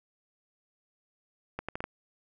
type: accelerating click train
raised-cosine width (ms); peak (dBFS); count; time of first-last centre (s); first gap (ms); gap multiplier
0.5; -19; 5; 1.59-1.841; 96; 0.72
effects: none